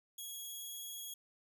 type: tone with vibrato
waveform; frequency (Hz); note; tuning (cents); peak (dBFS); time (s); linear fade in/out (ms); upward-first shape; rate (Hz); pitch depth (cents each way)
5% pulse; 3322; G#7; 0; -36; 0.18-1.14; 5; square; 19; 10
effects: none